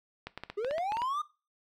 clicks, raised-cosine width 0.3 ms, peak -22 dBFS, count 10, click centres 0.27 / 0.376 / 0.436 / 0.5 / 0.647 / 0.71 / 0.782 / 0.921 / 0.97 / 1.019 s
triangle linear sweep, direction up, 390.4 to 1240 Hz, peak -28 dBFS, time 0.57-1.22 s, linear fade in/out 10 ms
effects noise-tail reverb RT60 0.3 s tail -17 dB re dry

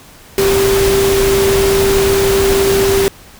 sine tone in noise, 392 Hz, G4, in tune, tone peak -10 dBFS, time 0.38-3.08 s, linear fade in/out 0 ms, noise pink, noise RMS -17 dBFS, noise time 0.38-3.08 s, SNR +4 dB, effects pink hiss -40 dBFS RMS until 3.39 s

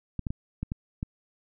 clicks, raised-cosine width 5 ms, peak -18 dBFS, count 6, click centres 0.193 / 0.268 / 0.305 / 0.63 / 0.719 / 1.029 s, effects none

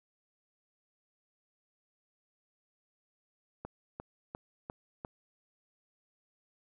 click train, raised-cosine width 1 ms, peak -26 dBFS, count 5, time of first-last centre 3.65-5.049 s, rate 2.86 Hz, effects none

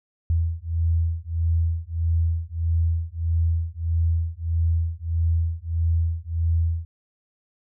sine beating tone pair, 82.1 / 83.7 Hz, E2 / E2, -6 / +27 cents, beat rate 1.6 Hz, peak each -23 dBFS, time 0.3-6.85 s, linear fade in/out 0 ms, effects none

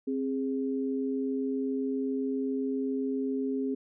sine tone pair together, 265 / 412.5 Hz, C4 / G#4, +22 / -12 cents, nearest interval minor sixth, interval 766 cents, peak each -29 / -33 dBFS, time 0.07-3.75 s, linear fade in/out 10 ms, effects none

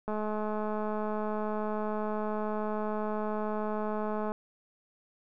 click train, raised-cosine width 1 ms, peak -21 dBFS, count 904, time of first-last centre 0.08-4.319 s, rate 213 Hz, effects none

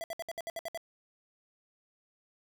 square tone bursts, 666 Hz, E5, 18 cents sharp, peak -36 dBFS, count 9, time 0.01-0.775 s, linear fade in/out 0 ms, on 29 ms, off 63 ms, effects none

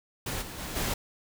pink noise with level steps, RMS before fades -33 / -41 / -37 / -30 dBFS, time 0.26-0.94 s, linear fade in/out 5 ms, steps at 0.41 / 0.58 / 0.75 s, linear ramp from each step 20 ms, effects none

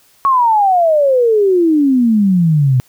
sine exponential sweep, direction down, 1119 to 123.47 Hz, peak -8 dBFS, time 0.25-2.8 s, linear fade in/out 0 ms, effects white hiss -51 dBFS RMS until 2.88 s

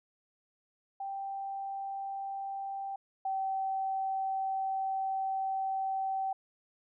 sine tone pair in turn, 784 / 770.5 Hz, G5 / G5, 0 / -30 cents, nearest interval unison, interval 30 cents, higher first, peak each -35 / -30 dBFS, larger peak second, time 1-2.96 / 3.25-6.33 s, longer second, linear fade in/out 5 ms, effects none

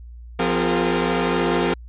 sawtooth tone cluster, 174.8 / 255.6 / 350.9 / 407.5 / 459.8 Hz, F3 / C4 / F4 / G#4 / A#4, +2 / -40 / +8 / -33 / -24 cents, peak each -21 dBFS, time 0.39-1.74 s, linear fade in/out 5 ms, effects added 59 Hz sine -36 dBFS peak until 1.88 s + resampled to 8000 Hz

